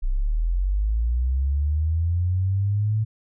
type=linear sweep; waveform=sine; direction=up; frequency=30.18 to 110.4 Hz; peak=-19 dBFS; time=0.02-3.05 s; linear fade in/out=20 ms; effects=none